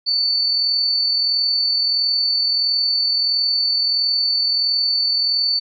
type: tone with amplitude modulation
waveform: sine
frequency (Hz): 4500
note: C#8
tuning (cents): +25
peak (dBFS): -14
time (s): 0.06-5.6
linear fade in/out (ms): 20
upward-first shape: sine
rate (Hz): 41.5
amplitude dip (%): 35
effects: none